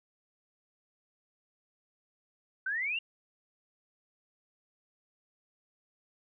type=exponential sweep; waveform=sine; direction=up; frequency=1496 to 2853 Hz; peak=-30 dBFS; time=2.66-2.99 s; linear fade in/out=5 ms; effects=none